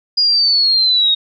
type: linear sweep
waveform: sine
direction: down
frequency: 4900 to 3729 Hz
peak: -10 dBFS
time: 0.17-1.15 s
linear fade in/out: 10 ms
effects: none